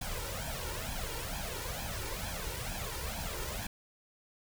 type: noise with flanger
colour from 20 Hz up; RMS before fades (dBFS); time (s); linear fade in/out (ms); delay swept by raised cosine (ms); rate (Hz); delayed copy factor
pink; -38; 0.01-3.67; 5; 1.2 to 2.19; 2.2; +0.75
effects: none